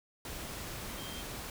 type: tone in noise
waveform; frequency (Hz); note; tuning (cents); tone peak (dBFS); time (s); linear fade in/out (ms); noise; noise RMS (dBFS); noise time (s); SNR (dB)
sine; 3173; G7; +20; -47; 0.98-1.22; 2; pink; -42; 0.25-1.5; -8
effects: none